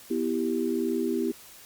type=chord; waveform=sine; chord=E minor; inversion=second; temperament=equal; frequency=246.9 / 329.6 / 392 Hz; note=B3 / E4 / G4; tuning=0 / 0 / 0 cents; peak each=-29 dBFS; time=0.1-1.32 s; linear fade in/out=10 ms; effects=white hiss -49 dBFS RMS until 1.65 s + Opus 48 kbps